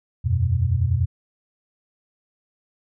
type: chord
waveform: sine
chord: E suspended second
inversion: none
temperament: equal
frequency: 82.41 / 92.5 / 123.47 Hz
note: E2 / F#2 / B2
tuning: 0 / 0 / 0 cents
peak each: -23 / -21 / -22 dBFS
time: 0.24-1.06 s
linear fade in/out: 20 ms
effects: none